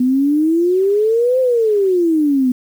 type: exponential two-way sweep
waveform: sine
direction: up then down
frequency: 246.9 to 523.3 to 246.9 Hz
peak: -11 dBFS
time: 0-2.52 s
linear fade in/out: 5 ms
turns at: 1.4 s
effects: 7-bit